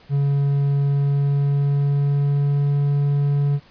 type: tone with pitch glide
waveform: triangle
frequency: 140.9 to 142.78 Hz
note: C#3 to D3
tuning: +29 to -48 cents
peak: -14 dBFS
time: 0.09-3.6 s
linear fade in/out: 50 ms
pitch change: +23 cents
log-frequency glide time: 0.82-2.76 s
effects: pink hiss -51 dBFS RMS until 3.7 s + resampled to 11025 Hz